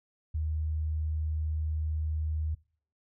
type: tone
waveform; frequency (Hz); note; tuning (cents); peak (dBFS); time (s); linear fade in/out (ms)
sine; 77.78; D#2; 0; -28; 0.34-2.55; 10
effects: noise-tail reverb RT60 0.5 s tail -24 dB re dry